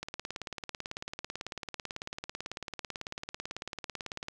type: click train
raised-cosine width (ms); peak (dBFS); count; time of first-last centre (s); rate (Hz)
0.2; -20; 78; 0.03-4.284; 18.1
effects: none